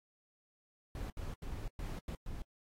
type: noise bursts at uneven times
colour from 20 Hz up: brown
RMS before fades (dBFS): -41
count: 6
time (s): 0.95-1.1 / 1.17-1.34 / 1.42-1.68 / 1.79-1.99 / 2.08-2.15 / 2.26-2.42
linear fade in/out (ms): 2
effects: AAC 48 kbps